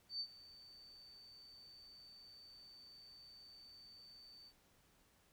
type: tone with ADSR envelope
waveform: sine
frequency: 4562 Hz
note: C#8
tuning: 49 cents sharp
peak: -38 dBFS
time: 0.09-4.53 s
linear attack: 110 ms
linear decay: 67 ms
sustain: -19 dB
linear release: 58 ms
effects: pink hiss -72 dBFS RMS until 5.32 s